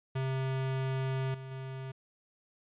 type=tone with level steps; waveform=square; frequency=132.5 Hz; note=C3; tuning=22 cents sharp; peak=-31 / -42 / -39 dBFS; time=0.15-1.92 s; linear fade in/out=10 ms; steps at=1.34 / 1.51 s; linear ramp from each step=5 ms; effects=resampled to 8000 Hz